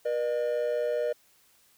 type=tone pair together; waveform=triangle; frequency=480 / 604.8 Hz; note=B4 / D#5; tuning=-49 / -49 cents; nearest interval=major third; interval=400 cents; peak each=-26 dBFS; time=0.05-1.13 s; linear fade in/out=10 ms; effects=tanh soft clip ceiling -18 dBFS + white hiss -63 dBFS RMS until 1.77 s